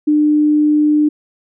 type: tone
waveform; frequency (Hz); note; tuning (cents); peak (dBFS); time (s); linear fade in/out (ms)
sine; 300; D4; +37; -9; 0.07-1.09; 10
effects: none